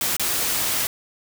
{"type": "noise with dropouts", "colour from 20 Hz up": "white", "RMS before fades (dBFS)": -23, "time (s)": [0.01, 0.87], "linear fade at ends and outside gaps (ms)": 1, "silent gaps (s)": [0.166, 0.196], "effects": []}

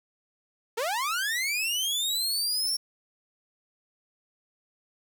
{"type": "linear sweep", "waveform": "sawtooth", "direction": "up", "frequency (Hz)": [422.3, 5520], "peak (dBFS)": -23, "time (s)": [0.77, 2.77], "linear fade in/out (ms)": 10, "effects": ["9-bit"]}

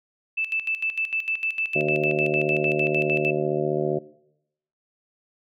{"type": "tone with tremolo", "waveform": "sine", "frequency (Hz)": 2638, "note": "E7", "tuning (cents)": 1, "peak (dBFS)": -22, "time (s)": [0.37, 3.31], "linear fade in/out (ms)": 10, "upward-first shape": "square", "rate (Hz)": 6.6, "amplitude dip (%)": 80}
{"type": "harmonic tone", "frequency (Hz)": 75.2, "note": "D2", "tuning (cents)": 42, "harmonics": [2, 3, 4, 5, 6, 7, 8, 9], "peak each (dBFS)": [-30, -33, -33, -25, -35, -31, -31, -32], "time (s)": [1.75, 3.99], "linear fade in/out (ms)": 10}
{"effects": ["noise-tail reverb RT60 0.8 s tail -19 dB re dry"]}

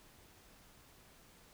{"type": "silence", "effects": ["pink hiss -62 dBFS RMS until 1.53 s"]}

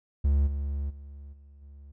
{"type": "tone with level steps", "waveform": "triangle", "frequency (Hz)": 70.7, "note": "C#2", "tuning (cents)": 35, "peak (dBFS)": [-18, -26, -39, -47, -43], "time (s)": [0.24, 1.92], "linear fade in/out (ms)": 10, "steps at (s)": [0.46, 0.89, 1.32, 1.61], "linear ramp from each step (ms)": 20, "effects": []}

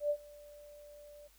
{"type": "tone with ADSR envelope", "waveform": "sine", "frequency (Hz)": 587.3, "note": "D5", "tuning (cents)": 0, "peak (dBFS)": -27, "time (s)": [0, 1.28], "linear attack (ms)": 100, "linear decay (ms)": 67, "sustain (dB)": -24, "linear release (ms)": 15, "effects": ["added 50 Hz sine -66 dBFS peak until 1.38 s", "white hiss -66 dBFS RMS until 1.38 s"]}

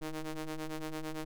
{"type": "ring-modulated tone", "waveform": "sawtooth", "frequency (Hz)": 155.56, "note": "D#3", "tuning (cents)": 0, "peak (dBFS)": -30, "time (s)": [0.01, 1.25], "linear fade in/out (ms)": 10, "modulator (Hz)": 160, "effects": []}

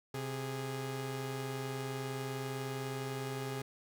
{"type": "tone pair together", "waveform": "sawtooth", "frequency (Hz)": [131.1, 413.1], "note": ["C3", "G#4"], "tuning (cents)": [4, -9], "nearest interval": "octave + minor sixth", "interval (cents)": 1987, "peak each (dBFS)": [-35, -37], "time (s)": [0.14, 3.62], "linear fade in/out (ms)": 5, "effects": []}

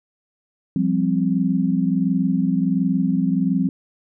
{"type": "chord", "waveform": "sine", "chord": "F suspended second", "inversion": "none", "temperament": "equal", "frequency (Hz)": [174.61, 196, 261.6], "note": ["F3", "G3", "C4"], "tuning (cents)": [0, 0, 0], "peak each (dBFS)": -21, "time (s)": [0.76, 3.69], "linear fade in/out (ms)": 2, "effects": []}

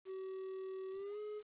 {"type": "tone with pitch glide", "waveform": "triangle", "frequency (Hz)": [380, 421.6], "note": ["F#4", "G#4"], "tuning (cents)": [46, 26], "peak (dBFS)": -40, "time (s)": [0.05, 1.43], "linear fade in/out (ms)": 50, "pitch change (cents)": 180, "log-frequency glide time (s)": [0.91, 1.19], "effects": ["resampled to 8000 Hz", "11-bit"]}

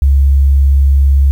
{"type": "tone", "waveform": "sine", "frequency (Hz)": 68.9, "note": "C#2", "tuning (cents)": -10, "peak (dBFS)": -5, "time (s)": [0.02, 1.31], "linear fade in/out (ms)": 0, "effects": ["7-bit"]}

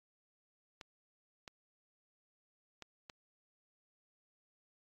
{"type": "clicks", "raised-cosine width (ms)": 0.2, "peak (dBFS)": -30, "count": 4, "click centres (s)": [0.812, 1.478, 2.823, 3.098], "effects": ["AAC 48 kbps"]}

